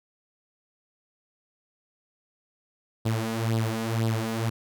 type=tone with flanger; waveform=sawtooth; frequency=112.7 Hz; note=A2; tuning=42 cents sharp; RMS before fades=-27 dBFS; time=3.05-4.5 s; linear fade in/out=10 ms; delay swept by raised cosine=0.22 to 4.22 ms; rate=2 Hz; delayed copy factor=+0.7; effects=none